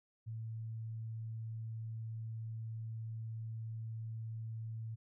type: tone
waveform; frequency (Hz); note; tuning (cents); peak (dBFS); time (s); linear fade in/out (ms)
sine; 112.1; A2; +33; -40; 0.26-4.96; 20
effects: none